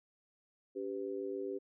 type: tone with amplitude modulation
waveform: sine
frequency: 392 Hz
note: G4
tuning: in tune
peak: -32 dBFS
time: 0.75-1.59 s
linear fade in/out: 20 ms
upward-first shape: sine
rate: 107 Hz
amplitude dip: 100%
effects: none